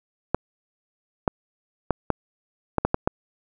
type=clicks; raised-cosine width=1 ms; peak=-5 dBFS; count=8; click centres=0.346 / 1.278 / 1.907 / 2.103 / 2.783 / 2.85 / 2.944 / 3.075 s; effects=none